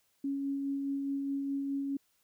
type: tone with tremolo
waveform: sine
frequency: 277.2 Hz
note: C#4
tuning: in tune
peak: -30 dBFS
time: 0.24-1.97 s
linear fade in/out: 5 ms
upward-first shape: sine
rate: 4.8 Hz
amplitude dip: 25%
effects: white hiss -73 dBFS RMS until 2.23 s